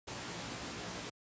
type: noise with comb filter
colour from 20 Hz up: pink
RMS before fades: -42 dBFS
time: 0.07-1.1 s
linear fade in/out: 10 ms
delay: 17 ms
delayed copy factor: +1
effects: high-pass 100 Hz 12 dB/octave + resampled to 16000 Hz